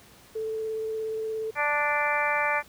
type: tone with vibrato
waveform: sine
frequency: 440 Hz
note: A4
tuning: in tune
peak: -28 dBFS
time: 0.35-1.51 s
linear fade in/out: 10 ms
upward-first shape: sine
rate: 17 Hz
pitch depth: 10 cents each way
type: harmonic tone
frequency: 293.7 Hz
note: D4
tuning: in tune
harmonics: 2 / 3 / 4 / 5 / 6 / 7 / 8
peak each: -31 / -29 / -31 / -33 / -30 / -32 / -30 dBFS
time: 1.55-2.63 s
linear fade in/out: 50 ms
effects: pink hiss -53 dBFS RMS until 2.68 s + high-pass 60 Hz 12 dB/octave